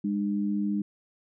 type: tone pair together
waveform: sine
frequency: 203.8 / 302.9 Hz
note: G#3 / D#4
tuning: -32 / -46 cents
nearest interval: perfect fifth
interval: 686 cents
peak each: -26 / -31 dBFS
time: 0.04-0.82 s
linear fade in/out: 5 ms
effects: none